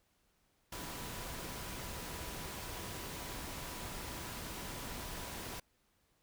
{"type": "tone in noise", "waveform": "sine", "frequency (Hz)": 982, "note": "B5", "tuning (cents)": -10, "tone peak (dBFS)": -55, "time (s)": [0.72, 5.6], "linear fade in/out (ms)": 5, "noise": "pink", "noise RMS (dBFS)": -44, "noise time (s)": [0.72, 5.6], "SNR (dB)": -14, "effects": ["pink hiss -75 dBFS RMS until 6.22 s"]}